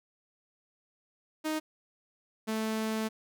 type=tone pair in turn; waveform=sawtooth; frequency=311.1 / 219.6 Hz; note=D#4 / A3; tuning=0 / -3 cents; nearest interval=tritone; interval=603 cents; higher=first; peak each=-26 dBFS; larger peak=neither; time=1.44-1.6 / 2.47-3.09 s; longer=second; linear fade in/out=20 ms; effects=none